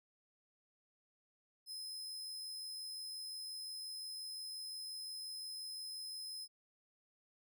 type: tone with amplitude modulation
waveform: sawtooth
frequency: 5100 Hz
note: D#8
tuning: 42 cents sharp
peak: -40 dBFS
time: 1.66-6.48 s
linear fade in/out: 50 ms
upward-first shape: sine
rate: 85.7 Hz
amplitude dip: 30%
effects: none